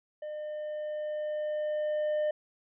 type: tone with level ramp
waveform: triangle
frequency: 605 Hz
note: D#5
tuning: 49 cents flat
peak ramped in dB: -34 to -24 dBFS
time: 0.22-2.31 s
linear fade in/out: 5 ms
effects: resampled to 8000 Hz